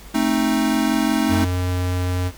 square chord, A diminished, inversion none, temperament equal with one note detuned, 220 / 265 / 311.1 Hz, A3 / C4 / Eb4, 0 / +22 / 0 cents, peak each -22 dBFS, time 0.14-1.45 s, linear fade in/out 10 ms
square tone, 90.4 Hz, F#2, 40 cents flat, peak -20 dBFS, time 1.28-2.32 s, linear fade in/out 50 ms
effects added 50 Hz sine -41 dBFS peak until 2.37 s + pink hiss -44 dBFS RMS until 2.37 s

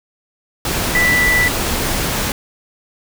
sine tone in noise, 1975.5 Hz, B6, in tune, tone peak -12 dBFS, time 0.95-1.48 s, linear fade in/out 2 ms, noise pink, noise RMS -19 dBFS, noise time 0.65-2.32 s, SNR +4 dB, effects none

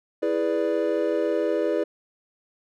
triangle chord, E dominant seventh, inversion none, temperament equal, 329.6 / 415.3 / 493.9 / 587.3 Hz, E4 / G#4 / B4 / D5, 0 / 0 / 0 / 0 cents, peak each -25 dBFS, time 0.22-1.84 s, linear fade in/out 10 ms, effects none

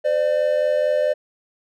triangle tone pair together, 513.5 / 598 Hz, C5 / D5, -33 / +31 cents, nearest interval minor third, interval 264 cents, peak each -20 / -16 dBFS, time 0.04-1.14 s, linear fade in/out 20 ms, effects none

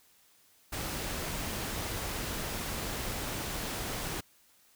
pink noise, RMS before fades -36 dBFS, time 0.72-4.21 s, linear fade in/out 10 ms, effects white hiss -64 dBFS RMS until 4.75 s

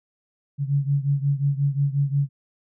sine beating tone pair, 139.2 / 144.8 Hz, C#3 / D3, +8 / -24 cents, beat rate 5.6 Hz, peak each -21 / -24 dBFS, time 0.58-2.29 s, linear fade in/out 50 ms, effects none

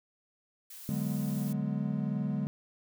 blue noise, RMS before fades -47 dBFS, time 0.7-1.53 s, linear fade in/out 5 ms
triangle chord, G# half-diminished seventh, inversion second, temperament equal, 146.83 / 185 / 207.7 / 246.9 Hz, D3 / F#3 / G#3 / B3, 0 / 0 / 0 / 0 cents, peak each -32 / -35 / -31 / -37 dBFS, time 0.89-2.47 s, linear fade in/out 0 ms
effects none

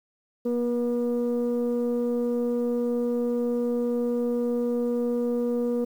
sine tone pair together, 239.9 / 481.7 Hz, A#3 / B4, +50 / -43 cents, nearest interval octave, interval 1207 cents, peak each -24 dBFS, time 0.45-5.85 s, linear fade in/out 10 ms, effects tanh soft clip ceiling -19 dBFS + 9-bit

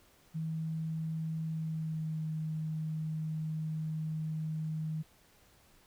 sine tone with pitch glide, 160 to 156.98 Hz, D#3 to D#3, +49 to +16 cents, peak -33 dBFS, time 0.34-5.03 s, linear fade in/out 20 ms, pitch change -33 cents, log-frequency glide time 1.45-2.28 s, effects pink hiss -64 dBFS RMS until 5.86 s

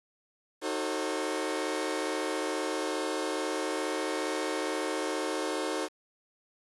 sawtooth chord, D# diminished seventh, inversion none, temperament just, 311.1 / 373.4 / 448 / 537.6 Hz, D#4 / F#4 / A4 / C5, 0 / +16 / +31 / +47 cents, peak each -31 / -32 / -32 / -32 dBFS, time 0.61-5.89 s, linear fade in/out 50 ms, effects resampled to 24000 Hz + 8-bit

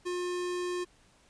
square tone, 357 Hz, F4, 38 cents sharp, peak -32 dBFS, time 0.05-0.85 s, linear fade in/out 20 ms, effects pink hiss -63 dBFS RMS until 1.29 s + resampled to 22050 Hz

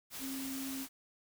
sine tone in noise, 267.7 Hz, C4, 40 cents sharp, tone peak -39 dBFS, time 0.19-0.87 s, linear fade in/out 50 ms, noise white, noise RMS -44 dBFS, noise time 0.1-0.89 s, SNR +2 dB, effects none

